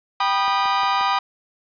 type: chord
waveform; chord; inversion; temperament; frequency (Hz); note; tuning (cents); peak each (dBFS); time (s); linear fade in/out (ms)
40% pulse; G augmented; none; just; 784 / 980 / 1225; G5 / B5 / D#6; 0 / -14 / -27; -22 / -21 / -21; 0.2-1.19; 5
type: click train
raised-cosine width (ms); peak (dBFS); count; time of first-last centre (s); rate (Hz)
0.5; -20; 4; 0.48-1.011; 5.65
effects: resampled to 11025 Hz + 7-bit